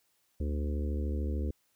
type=harmonic tone; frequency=73.42 Hz; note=D2; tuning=in tune; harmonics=1 / 3 / 4 / 5 / 6 / 7; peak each=-30 / -40 / -42 / -44 / -46 / -47 dBFS; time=0.4-1.51 s; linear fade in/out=5 ms; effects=white hiss -73 dBFS RMS until 1.75 s